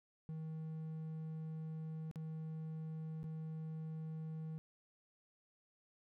triangle tone with dropouts, 158.6 Hz, D#3, 33 cents sharp, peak -40 dBFS, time 0.29-4.58 s, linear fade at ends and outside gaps 0 ms, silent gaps 2.113-2.158 / 3.231-3.241 s, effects none

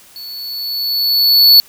square tone with level ramp, 4435 Hz, C#8, in tune, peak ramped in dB -29 to -3 dBFS, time 0.16-1.6 s, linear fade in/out 0 ms, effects white hiss -44 dBFS RMS until 1.68 s

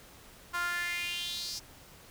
sawtooth tone with high-pass filter sweep, 349.2 Hz, F4, in tune, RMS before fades -35 dBFS, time 0.53-1.6 s, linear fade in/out 20 ms, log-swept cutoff 1200 to 5400 Hz, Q 4.8, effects pink hiss -54 dBFS RMS until 2.1 s

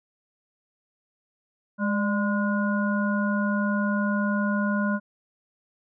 harmonic tone with a mistuned harmonic, 206.4 Hz, G#3, 10 cents flat, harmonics 1 / 3 / 5 / 7, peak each -23 / -32 / -33 / -30 dBFS, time 1.78-5 s, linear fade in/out 50 ms, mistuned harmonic 3, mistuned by -65 cents, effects none

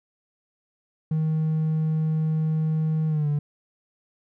triangle tone with pitch glide, 157.3 to 146.77 Hz, D#3 to D3, +19 to -1 cents, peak -18 dBFS, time 1.11-3.39 s, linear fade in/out 5 ms, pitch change -120 cents, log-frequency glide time 3.08-3.28 s, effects tanh soft clip ceiling -15 dBFS

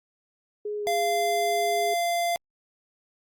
sine tone with pitch glide, 418 to 413 Hz, G#4 to G#4, +11 to -10 cents, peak -28 dBFS, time 0.65-1.94 s, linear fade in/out 5 ms, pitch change -21 cents, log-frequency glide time 0.77-0.85 s
square tone, 690 Hz, F5, 21 cents flat, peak -24 dBFS, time 0.87-2.36 s, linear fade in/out 0 ms
effects Opus 48 kbps

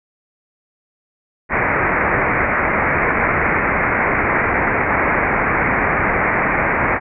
white low-pass noise, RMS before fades -17 dBFS, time 1.49-7 s, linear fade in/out 50 ms, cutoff 2300 Hz, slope 96 dB/octave, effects none

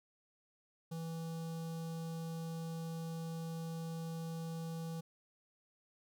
square tone with notch filter, 164.2 Hz, E3, 6 cents flat, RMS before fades -42 dBFS, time 0.91-5.01 s, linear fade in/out 10 ms, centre 2000 Hz, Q 0.82, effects none

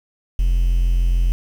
triangle tone, 43.35 Hz, F1, 12 cents flat, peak -11 dBFS, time 0.39-1.32 s, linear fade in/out 0 ms, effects tanh soft clip ceiling -7 dBFS + 7-bit

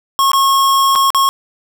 square tone with dropouts, 1089 Hz, C#6, 31 cents flat, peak -10 dBFS, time 0.19-1.29 s, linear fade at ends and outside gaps 0 ms, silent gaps 0.317-0.333 / 0.953-0.958 / 1.104-1.147 s, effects none

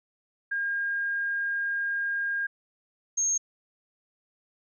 sine tone pair in turn, 1616 / 6464 Hz, G#6 / G#8, -48 / -48 cents, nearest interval 2 octaves, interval 2400 cents, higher second, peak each -26 / -23 dBFS, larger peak second, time 0.51-2.47 / 3.17-3.38 s, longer first, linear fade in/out 10 ms, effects none

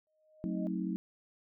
sine tone with exponential growth, 621 Hz, D#5, 3 cents flat, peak -39 dBFS, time 0.07-0.67 s, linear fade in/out 0 ms, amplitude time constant 130 ms
sine chord, F# diminished seventh, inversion none, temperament just, 185 / 222 / 266.4 / 319.7 Hz, F#3 / A3 / C4 / Eb4, 0 / +16 / +31 / +47 cents, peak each -35 / -39 / -41 / -38 dBFS, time 0.44-0.96 s, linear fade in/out 0 ms
effects none

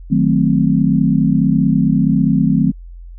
sine chord, D# diminished seventh, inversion none, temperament equal, 155.56 / 185 / 220 / 261.6 Hz, D#3 / F#3 / A3 / C4, 0 / 0 / 0 / 0 cents, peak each -16 dBFS, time 0.1-2.72 s, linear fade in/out 20 ms, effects added 43 Hz sine -31 dBFS peak until 3.18 s

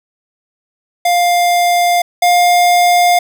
square tone pair in turn, 702 / 706.5 Hz, F5 / F5, +9 / +20 cents, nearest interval unison, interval 11 cents, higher second, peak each -10 / -8 dBFS, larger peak second, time 1.05-2.02 / 2.22-3.19 s, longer neither, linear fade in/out 5 ms, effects none

